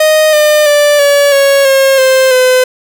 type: tone with pitch steps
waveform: 45% pulse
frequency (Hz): 621 / 603.7 / 586.8 / 570.4 / 554.5 / 539.1 / 524 / 509.4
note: D#5 / D5 / D5 / C#5 / C#5 / C#5 / C5 / C5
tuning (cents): -3 / +48 / -2 / +49 / 0 / -48 / +2 / -46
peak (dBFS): -5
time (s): 0-2.64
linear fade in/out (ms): 5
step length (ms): 330
effects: none